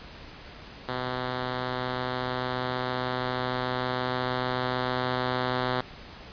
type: tone with level ramp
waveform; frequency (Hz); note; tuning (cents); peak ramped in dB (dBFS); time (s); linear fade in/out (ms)
5% pulse; 126.5; B2; +42; -18 to -14; 0.88-5.81; 5
effects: pink hiss -45 dBFS RMS until 6.32 s + resampled to 11025 Hz